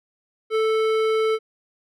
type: tone with hard clipping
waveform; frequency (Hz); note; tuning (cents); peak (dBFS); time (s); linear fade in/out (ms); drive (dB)
sine; 440; A4; 0; -20; 0.5-1.39; 50; 14
effects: none